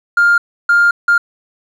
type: tone bursts at uneven times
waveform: triangle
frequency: 1404 Hz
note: F6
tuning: 9 cents sharp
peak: -4 dBFS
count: 3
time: 0.17-0.38 / 0.69-0.91 / 1.08-1.18 s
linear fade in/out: 5 ms
effects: tanh soft clip ceiling -4 dBFS